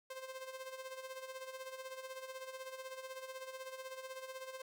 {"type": "tone with tremolo", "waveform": "sawtooth", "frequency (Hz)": 523.3, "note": "C5", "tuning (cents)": 0, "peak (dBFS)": -39, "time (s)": [0.1, 4.62], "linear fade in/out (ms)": 5, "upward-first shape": "sine", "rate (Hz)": 16, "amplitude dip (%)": 65, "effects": []}